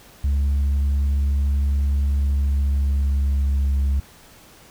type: tone with pitch glide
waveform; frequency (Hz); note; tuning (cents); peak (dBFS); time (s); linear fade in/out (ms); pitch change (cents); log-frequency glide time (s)
sine; 70.1 to 68.78; C#2 to C#2; +20 to -13; -14; 0.24-4; 5; -33; 2.15-3.84
effects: tanh soft clip ceiling -16 dBFS + pink hiss -48 dBFS RMS until 4.7 s